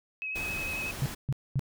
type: tone with vibrato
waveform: sine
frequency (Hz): 2552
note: D#7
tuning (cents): +43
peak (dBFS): -32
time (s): 0.22-0.91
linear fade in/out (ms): 0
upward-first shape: square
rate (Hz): 11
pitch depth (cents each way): 15
type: noise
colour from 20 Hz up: pink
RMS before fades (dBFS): -39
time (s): 0.35-1.15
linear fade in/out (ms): 10
type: tone bursts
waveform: sine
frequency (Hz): 135.4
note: C#3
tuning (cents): -40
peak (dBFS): -24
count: 3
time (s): 1.02-1.594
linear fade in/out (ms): 0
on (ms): 38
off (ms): 230
effects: none